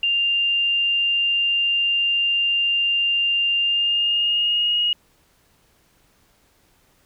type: tone with pitch glide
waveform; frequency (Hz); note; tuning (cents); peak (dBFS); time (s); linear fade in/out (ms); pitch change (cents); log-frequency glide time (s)
sine; 2794 to 2879; F7 to F#7; 0 to -48; -17; 0.03-4.93; 2; +52; 3.59-4.8
effects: pink hiss -60 dBFS RMS until 7.05 s